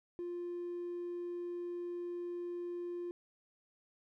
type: tone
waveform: triangle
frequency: 350 Hz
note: F4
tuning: 4 cents sharp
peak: -35 dBFS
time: 0.19-3.11 s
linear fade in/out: 0 ms
effects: tanh soft clip ceiling -34 dBFS